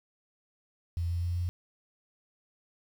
sine tone with pitch steps, 85.4 / 86.34 / 87.3 / 88.26 Hz, F2 / F2 / F2 / F2, -38 / -19 / 0 / +19 cents, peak -28 dBFS, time 0.97-1.49 s, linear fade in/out 0 ms, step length 130 ms, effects 9-bit

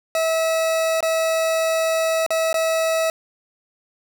40% pulse tone with dropouts, 648 Hz, E5, 30 cents flat, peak -17 dBFS, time 0.15-3.1 s, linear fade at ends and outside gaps 1 ms, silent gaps 1.006-1.027 / 2.264-2.305 / 2.529-2.542 s, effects none

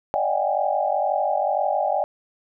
sine tone cluster, 580 / 626 / 729 / 780 / 822 Hz, D5 / D#5 / F#5 / G5 / G#5, -22 / +10 / -26 / -9 / -18 cents, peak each -26 dBFS, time 0.14-2.04 s, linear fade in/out 0 ms, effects none

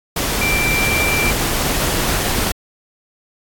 sine tone in noise, 2351 Hz, D7, 1 cent sharp, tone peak -17 dBFS, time 0.41-1.31 s, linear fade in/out 5 ms, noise pink, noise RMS -19 dBFS, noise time 0.16-2.52 s, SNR -1 dB, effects AAC 64 kbps

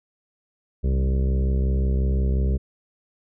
harmonic tone with a mistuned harmonic, 65.6 Hz, C2, 5 cents sharp, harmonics 1 / 2 / 3 / 4 / 5 / 6 / 7 / 8 / 9, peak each -19 / -28 / -30 / -41 / -41 / -35 / -39 / -46 / -45 dBFS, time 0.83-2.58 s, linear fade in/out 20 ms, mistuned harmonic 2, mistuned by +35 cents, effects none

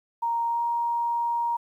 sine tone with pitch glide, 932.3 to 940.4 Hz, A#5 to A#5, 0 to +15 cents, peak -23 dBFS, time 0.22-1.57 s, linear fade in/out 10 ms, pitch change +15 cents, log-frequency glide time 0.48-0.61 s, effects 10-bit

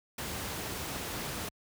pink noise, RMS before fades -37 dBFS, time 0.18-1.49 s, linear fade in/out 5 ms, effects high-pass 60 Hz 12 dB/octave

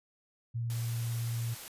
sine tone with vibrato, 116.9 Hz, A#2, 5 cents sharp, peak -31 dBFS, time 0.54-1.55 s, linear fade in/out 20 ms, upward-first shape triangle, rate 18 Hz, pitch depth 16 cents each way
white noise, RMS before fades -45 dBFS, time 0.7-1.68 s, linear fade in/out 0 ms
effects resampled to 32000 Hz

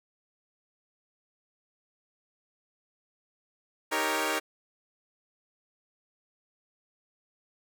10% pulse chord, Eb dominant seventh, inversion none, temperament equal, 311.1 / 392 / 466.2 / 554.4 Hz, Eb4 / G4 / Bb4 / Db5, 0 / 0 / 0 / 0 cents, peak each -24 / -25 / -24 / -25 dBFS, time 3.91-4.4 s, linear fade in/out 20 ms, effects none

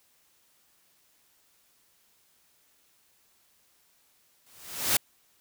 white noise with exponential growth, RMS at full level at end -21 dBFS, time 4.46-4.97 s, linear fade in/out 5 ms, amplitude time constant 110 ms, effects white hiss -66 dBFS RMS until 5.4 s

